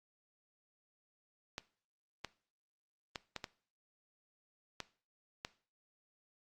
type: clicks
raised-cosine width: 0.2 ms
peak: -22 dBFS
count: 7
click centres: 1.581 / 2.247 / 3.158 / 3.363 / 3.442 / 4.803 / 5.449 s
effects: noise-tail reverb RT60 0.4 s tail -17 dB re dry + Opus 48 kbps